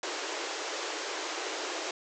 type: band-pass noise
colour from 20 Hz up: pink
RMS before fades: -36 dBFS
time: 0.03-1.91 s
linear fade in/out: 2 ms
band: 310 to 7500 Hz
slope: 96 dB/octave
effects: none